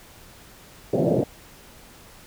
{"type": "band-pass noise", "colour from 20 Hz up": "white", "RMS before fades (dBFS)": -21, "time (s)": [0.93, 1.24], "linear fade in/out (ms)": 5, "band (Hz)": [110, 620], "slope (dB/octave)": 48, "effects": ["pink hiss -48 dBFS RMS until 2.26 s"]}